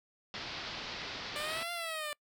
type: low-pass noise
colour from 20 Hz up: white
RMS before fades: -42 dBFS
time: 0.34-1.63 s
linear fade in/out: 0 ms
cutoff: 5000 Hz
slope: 48 dB/octave
type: exponential two-way sweep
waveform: 10% pulse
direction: up then down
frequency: 587.3 to 698.5 to 587.3 Hz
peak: -28 dBFS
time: 1.36-2.13 s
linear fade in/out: 0 ms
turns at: 1.72 s
effects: noise-tail reverb RT60 0.1 s tail -26 dB re dry